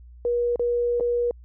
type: tone with dropouts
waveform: sine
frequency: 480.1 Hz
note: B4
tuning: 49 cents flat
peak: -20 dBFS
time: 0.25-1.31 s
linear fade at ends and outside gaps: 1 ms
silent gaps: 0.559-0.595 / 0.999-1.007 s
effects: added 60 Hz sine -43 dBFS peak until 1.44 s